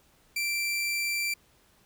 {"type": "tone", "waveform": "sawtooth", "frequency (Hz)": 2349, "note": "D7", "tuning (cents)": 0, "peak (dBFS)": -24, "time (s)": [0.36, 1.34], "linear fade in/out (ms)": 5, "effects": ["pink hiss -63 dBFS RMS until 1.85 s"]}